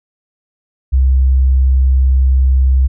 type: tone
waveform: sine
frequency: 65.5 Hz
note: C2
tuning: 2 cents sharp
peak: -7 dBFS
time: 0.92-2.88 s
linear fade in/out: 20 ms
effects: none